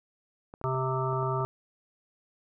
clicks, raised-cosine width 1 ms, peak -29 dBFS, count 6, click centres 0.539 / 0.614 / 0.747 / 1.13 / 1.229 / 1.406 s
harmonic tone, 130.81 Hz, C3, in tune, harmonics 1 / 3 / 5 / 7 / 9 / 10, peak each -30 / -33 / -36 / -35 / -34 / -38 dBFS, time 0.64-1.45 s, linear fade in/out 0 ms
effects none

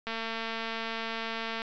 click train, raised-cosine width 0.3 ms, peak -19 dBFS, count 351, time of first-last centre 0.07-1.619 s, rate 226 Hz, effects resampled to 16000 Hz

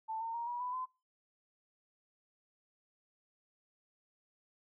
sine tone with pitch steps, 885 / 910.9 / 937.6 / 965.1 / 993.4 / 1022.5 Hz, A5 / A#5 / A#5 / B5 / B5 / C6, +10 / -40 / +10 / -40 / +10 / -40 cents, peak -36 dBFS, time 0.08-0.86 s, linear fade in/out 20 ms, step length 130 ms, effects noise-tail reverb RT60 0.3 s tail -25 dB re dry

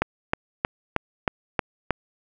click train, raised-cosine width 0.5 ms, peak -5 dBFS, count 7, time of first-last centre 0.02-1.907 s, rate 3.18 Hz, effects none

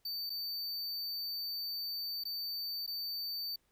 square tone with dropouts, 4580 Hz, D8, 44 cents flat, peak -37 dBFS, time 0.05-3.56 s, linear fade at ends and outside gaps 5 ms, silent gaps 0.296-0.301 / 2.238-2.252 / 2.865-2.875 s, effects pink hiss -75 dBFS RMS until 3.71 s

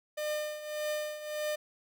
45% pulse tone with tremolo, 604 Hz, D5, 48 cents sharp, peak -30 dBFS, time 0.17-1.56 s, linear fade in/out 10 ms, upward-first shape triangle, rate 1.7 Hz, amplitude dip 75%, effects none

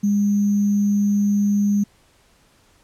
sine tone with sample-and-hold, 203.7 Hz, G#3, 33 cents flat, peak -15 dBFS, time 0.03-1.84 s, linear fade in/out 10 ms, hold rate 6300 Hz, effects pink hiss -57 dBFS RMS until 2.83 s + low-pass 11000 Hz 12 dB/octave

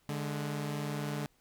sawtooth tone pair together, 146.85 / 210 Hz, D3 / G#3, 0 / +19 cents, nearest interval tritone, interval 619 cents, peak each -31 / -36 dBFS, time 0.09-1.26 s, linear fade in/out 0 ms, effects pink hiss -70 dBFS RMS until 1.4 s

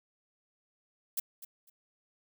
violet noise with echo, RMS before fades -32 dBFS, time 1.17-1.2 s, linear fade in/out 5 ms, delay 250 ms, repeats 2, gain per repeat -14 dB, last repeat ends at 1.7 s, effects none

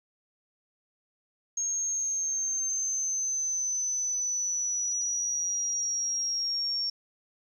sine exponential sweep, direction down, 6520 to 5500 Hz, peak -27 dBFS, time 1.57-6.9 s, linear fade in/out 5 ms, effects 10-bit

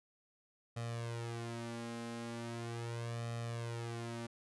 sawtooth tone with flanger, 116.9 Hz, A#2, 5 cents sharp, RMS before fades -42 dBFS, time 0.76-4.27 s, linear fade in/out 10 ms, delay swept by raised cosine 1.6 to 3.8 ms, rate 0.39 Hz, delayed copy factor +0.8, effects resampled to 24000 Hz

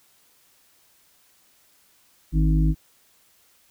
harmonic tone, 52.2 Hz, G#1, 10 cents sharp, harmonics 1 / 3 / 5 / 6, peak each -18 / -21 / -30 / -29 dBFS, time 2.32-2.75 s, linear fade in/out 50 ms, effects white hiss -60 dBFS RMS until 3.7 s

